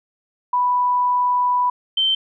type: tone pair in turn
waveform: sine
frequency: 987.8 / 3109 Hz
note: B5 / G7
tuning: 0 / -15 cents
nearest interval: octave + minor sixth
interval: 1985 cents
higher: second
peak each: -15 dBFS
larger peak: neither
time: 0.53-1.7 / 1.97-2.15 s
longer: first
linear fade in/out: 5 ms
effects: none